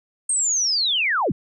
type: linear sweep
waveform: sine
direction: down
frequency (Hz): 8600 to 95.5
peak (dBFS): -18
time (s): 0.29-1.32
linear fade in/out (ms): 5
effects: none